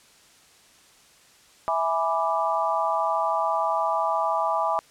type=chord; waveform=sine; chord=E dominant seventh; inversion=none; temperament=equal with one note detuned; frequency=656.6 / 830.6 / 987.8 / 1174.7 Hz; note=E5 / G#5 / B5 / D6; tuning=-7 / 0 / 0 / 0 cents; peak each=-27 dBFS; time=1.68-4.79 s; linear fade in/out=0 ms; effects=white hiss -55 dBFS RMS until 4.9 s + low-pass 9000 Hz 12 dB/octave